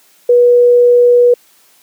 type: tone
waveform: sine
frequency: 485.8 Hz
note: B4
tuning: 29 cents flat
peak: -4 dBFS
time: 0.29-1.34 s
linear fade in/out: 5 ms
effects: white hiss -49 dBFS RMS until 1.82 s + high-pass 200 Hz 12 dB/octave